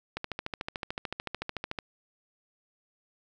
click train, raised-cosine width 0.3 ms, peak -17 dBFS, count 23, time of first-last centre 0.17-1.788 s, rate 13.6 Hz, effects none

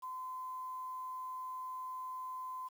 sine tone with quantisation, 1024 Hz, C6, 38 cents flat, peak -40 dBFS, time 0.02-2.69 s, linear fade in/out 20 ms, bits 10, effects none

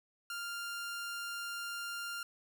sawtooth tone, 1396.9 Hz, F6, in tune, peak -35 dBFS, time 0.3-2.23 s, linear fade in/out 2 ms, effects none

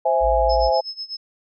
sine chord, C augmented, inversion none, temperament equal, 523.3 / 659.3 / 830.6 Hz, C5 / E5 / G#5, 0 / 0 / 0 cents, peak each -20 dBFS, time 0.05-0.81 s, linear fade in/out 10 ms
sine tone, 55 Hz, A1, in tune, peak -22 dBFS, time 0.2-0.71 s, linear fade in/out 50 ms
sine tone with tremolo, 5190 Hz, E8, 28 cents flat, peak -26 dBFS, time 0.49-1.17 s, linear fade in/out 10 ms, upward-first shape sine, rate 8.1 Hz, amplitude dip 90%
effects none

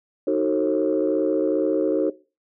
sine chord, D# diminished seventh, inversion none, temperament just, 311.1 / 373.4 / 448 / 537.6 Hz, D#4 / F#4 / A4 / C5, 0 / +16 / +31 / +47 cents, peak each -23 dBFS, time 0.27-2.1 s, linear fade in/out 5 ms, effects noise-tail reverb RT60 0.3 s tail -18 dB re dry + tanh soft clip ceiling -11 dBFS

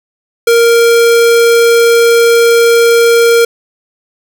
square tone, 466.2 Hz, A#4, in tune, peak -5 dBFS, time 0.47-3.45 s, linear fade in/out 5 ms, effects none

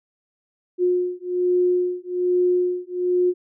sine beating tone pair, 358.8 / 360 Hz, F4 / F#4, +47 / -47 cents, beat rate 1.2 Hz, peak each -21 dBFS, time 0.78-3.34 s, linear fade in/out 50 ms, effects none

